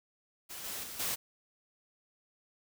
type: noise with level steps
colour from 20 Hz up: white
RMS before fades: -44 / -40 / -44 / -34 dBFS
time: 0.49-1.16 s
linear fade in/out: 20 ms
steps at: 0.64 / 0.83 / 0.99 s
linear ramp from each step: 10 ms
effects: none